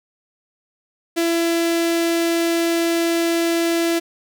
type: tone with notch filter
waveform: sawtooth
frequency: 335.5 Hz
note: E4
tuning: 31 cents sharp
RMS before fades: -19 dBFS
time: 1.16-4 s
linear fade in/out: 20 ms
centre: 1100 Hz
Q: 1.7
effects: none